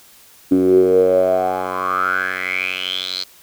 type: tone with band-pass filter sweep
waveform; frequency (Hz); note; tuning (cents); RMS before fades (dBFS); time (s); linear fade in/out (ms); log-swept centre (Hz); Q
10% pulse; 92.5; F#2; 0; -17; 0.51-3.24; 10; 290 to 4400; 9.1
effects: white hiss -47 dBFS RMS until 3.42 s